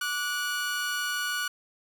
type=tone pair together; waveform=sawtooth; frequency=1163 / 1465.3 Hz; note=D6 / F#6; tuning=-17 / -17 cents; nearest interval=major third; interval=400 cents; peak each=-33 / -25 dBFS; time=0.01-1.48 s; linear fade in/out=5 ms; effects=none